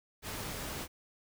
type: noise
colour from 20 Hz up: pink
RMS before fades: -40 dBFS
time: 0.22-0.88 s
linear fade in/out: 50 ms
effects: none